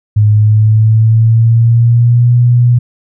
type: tone with pitch glide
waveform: sine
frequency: 105.7 to 121.42 Hz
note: G#2 to B2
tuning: +31 to -29 cents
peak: -4 dBFS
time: 0.16-2.79 s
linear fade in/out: 10 ms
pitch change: +240 cents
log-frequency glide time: 0.29-2.33 s
effects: none